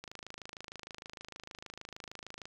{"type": "click train", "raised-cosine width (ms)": 0.2, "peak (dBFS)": -27, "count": 65, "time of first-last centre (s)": [0.04, 2.455], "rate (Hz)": 26.5, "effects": ["10-bit"]}